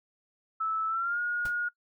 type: tone with pitch glide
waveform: sine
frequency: 1310 to 1436.8 Hz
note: E6 to F6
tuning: -11 to +49 cents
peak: -27 dBFS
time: 0.6-1.69 s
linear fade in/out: 10 ms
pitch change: +160 cents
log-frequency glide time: 0.88-1.2 s
type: noise with exponential decay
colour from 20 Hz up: pink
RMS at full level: -38 dBFS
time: 1.45-1.56 s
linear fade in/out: 5 ms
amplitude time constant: 22 ms
effects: noise-tail reverb RT60 0.1 s tail -23 dB re dry